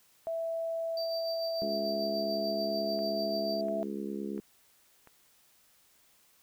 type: tone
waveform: sine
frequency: 659.3 Hz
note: E5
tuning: in tune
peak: -31 dBFS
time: 0.27-3.83 s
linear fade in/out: 0 ms
type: tone with tremolo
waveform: triangle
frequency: 4656 Hz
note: D8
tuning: 16 cents flat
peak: -35 dBFS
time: 0.97-3.61 s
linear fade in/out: 2 ms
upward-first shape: sine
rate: 6.8 Hz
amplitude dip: 50%
type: harmonic tone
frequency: 69.3 Hz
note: C#2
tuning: in tune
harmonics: 3 / 4 / 5 / 6 / 7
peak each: -37 / -42 / -40 / -41 / -50 dBFS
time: 1.62-4.4 s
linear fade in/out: 0 ms
type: click train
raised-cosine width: 0.5 ms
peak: -38 dBFS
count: 4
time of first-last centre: 2.99-5.073 s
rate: 1.44 Hz
effects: white hiss -65 dBFS RMS until 6.42 s